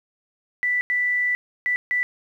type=tone bursts at uneven times; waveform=sine; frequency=1975.5 Hz; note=B6; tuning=in tune; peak=-19 dBFS; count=4; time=0.63-0.81 / 0.9-1.35 / 1.66-1.76 / 1.91-2.03 s; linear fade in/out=0 ms; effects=9-bit